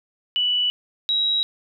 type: tone pair in turn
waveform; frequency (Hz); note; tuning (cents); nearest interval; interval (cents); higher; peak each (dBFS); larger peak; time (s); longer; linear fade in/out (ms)
sine; 2960 / 3850; F#7 / B7; 0 / -45; perfect fourth; 455; second; -18 / -18; neither; 0.36-0.7 / 1.09-1.43; neither; 0
effects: none